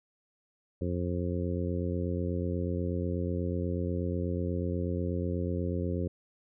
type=harmonic tone; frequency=88.2 Hz; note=F2; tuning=18 cents sharp; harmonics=1 / 2 / 3 / 4 / 5 / 6; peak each=-32 / -35 / -37 / -38 / -39 / -40 dBFS; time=0.81-6.08 s; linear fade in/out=5 ms; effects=none